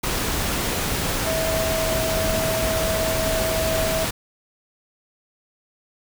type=tone in noise; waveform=sine; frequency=646 Hz; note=E5; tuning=35 cents flat; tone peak=-23 dBFS; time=1.26-4.05 s; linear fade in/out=10 ms; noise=pink; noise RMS=-24 dBFS; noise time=0.03-4.11 s; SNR=-2 dB; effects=none